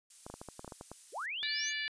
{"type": "noise", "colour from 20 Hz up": "violet", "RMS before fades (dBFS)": -49, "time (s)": [0.1, 1.26], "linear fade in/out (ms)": 5}
{"type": "clicks", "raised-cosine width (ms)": 1, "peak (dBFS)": -30, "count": 11, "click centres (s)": [0.265, 0.3, 0.34, 0.415, 0.487, 0.594, 0.646, 0.678, 0.722, 0.811, 0.916]}
{"type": "linear sweep", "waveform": "sine", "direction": "up", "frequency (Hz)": [300, 6740], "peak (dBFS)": -36, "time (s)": [1.12, 1.73], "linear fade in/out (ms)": 50}
{"type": "harmonic tone", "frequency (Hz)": 582, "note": "D5", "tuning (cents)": -16, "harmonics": [3, 4, 5, 6, 7, 8], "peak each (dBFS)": [-38, -40, -42, -44, -45, -46], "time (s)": [1.43, 1.88], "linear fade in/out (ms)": 0}
{"effects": ["resampled to 22050 Hz"]}